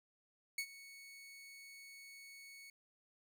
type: tone with ADSR envelope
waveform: sawtooth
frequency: 2217 Hz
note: C#7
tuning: in tune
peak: -32 dBFS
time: 0.58-2.7 s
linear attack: 4 ms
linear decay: 71 ms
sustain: -18 dB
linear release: 3 ms
effects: none